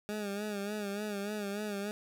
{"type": "tone with vibrato", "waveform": "20% pulse", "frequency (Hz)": 205.5, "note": "G#3", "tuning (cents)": -18, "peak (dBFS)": -30, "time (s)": [0.09, 1.91], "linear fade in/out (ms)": 0, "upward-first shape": "sine", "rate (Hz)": 3.4, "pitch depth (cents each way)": 63, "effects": []}